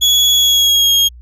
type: tone with pitch glide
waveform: 35% pulse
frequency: 3370 to 3261 Hz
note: G#7 to G#7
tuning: +25 to -32 cents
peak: -7 dBFS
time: 0.01-1.09 s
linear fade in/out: 20 ms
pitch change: -57 cents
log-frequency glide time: 0.34-0.94 s
effects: added 60 Hz sine -34 dBFS peak until 1.21 s + resampled to 32000 Hz